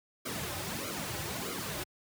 pink noise with flanger, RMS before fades -37 dBFS, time 0.25-1.84 s, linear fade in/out 10 ms, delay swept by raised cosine 1.1 to 4.4 ms, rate 1.6 Hz, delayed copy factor -0.75, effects high-pass 80 Hz 12 dB/octave

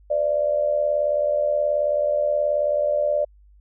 sine tone with amplitude modulation, 590 Hz, D5, 8 cents sharp, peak -15 dBFS, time 0.1-3.25 s, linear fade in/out 10 ms, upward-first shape sine, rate 78.7 Hz, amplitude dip 70%, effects added 50 Hz sine -49 dBFS peak until 3.6 s

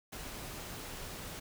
pink noise, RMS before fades -44 dBFS, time 0.12-1.4 s, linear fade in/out 10 ms, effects none

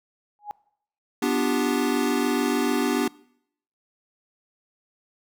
sine tone with exponential growth, 830 Hz, G#5, 1 cent flat, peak -25 dBFS, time 0.39-0.51 s, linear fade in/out 0 ms, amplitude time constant 25 ms
square chord, G dominant seventh, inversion first, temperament equal, 246.9 / 293.7 / 349.2 / 392 Hz, B3 / D4 / F4 / G4, 0 / 0 / 0 / 0 cents, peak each -26 / -26 / -32 / -28 dBFS, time 1.22-3.08 s, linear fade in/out 5 ms
effects noise-tail reverb RT60 0.7 s tail -23 dB re dry

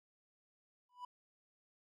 triangle tone with exponential growth, 987.8 Hz, B5, in tune, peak -39 dBFS, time 0.89-1.05 s, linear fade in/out 5 ms, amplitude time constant 34 ms, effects none

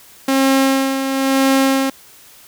sawtooth tone with tremolo, 268.9 Hz, C4, 47 cents sharp, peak -7 dBFS, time 0.28-1.9 s, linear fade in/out 5 ms, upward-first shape sine, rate 1 Hz, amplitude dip 55%, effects white hiss -44 dBFS RMS until 2.47 s

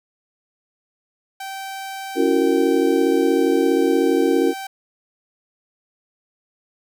sawtooth tone, 776 Hz, G5, 18 cents flat, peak -25 dBFS, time 1.4-4.67 s, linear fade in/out 5 ms
sine chord, F# dominant seventh, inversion second, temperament just, 277.5 / 333 / 370 / 462.5 Hz, C#4 / E4 / F#4 / A#4, +2 / +18 / 0 / -14 cents, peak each -20 dBFS, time 2.15-4.54 s, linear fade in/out 50 ms
effects none

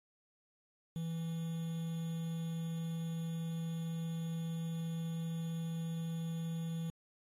triangle tone with quantisation, 164.81 Hz, E3, in tune, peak -34 dBFS, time 0.96-6.9 s, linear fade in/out 0 ms, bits 9, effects AAC 48 kbps

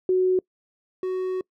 sine / triangle tone pair in turn, 370 / 371.5 Hz, F#4 / F#4, 0 / +7 cents, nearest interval unison, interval 7 cents, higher second, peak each -17 / -22 dBFS, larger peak first, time 0.09-0.39 / 1.03-1.41 s, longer second, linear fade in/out 2 ms, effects noise-tail reverb RT60 0.1 s tail -25 dB re dry

